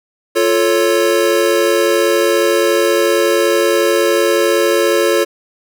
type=chord; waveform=square; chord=F augmented; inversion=none; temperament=equal; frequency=349.2 / 440 / 554.4 Hz; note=F4 / A4 / C#5; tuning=0 / 0 / 0 cents; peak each=-16 dBFS; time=0.35-5.25 s; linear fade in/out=20 ms; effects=none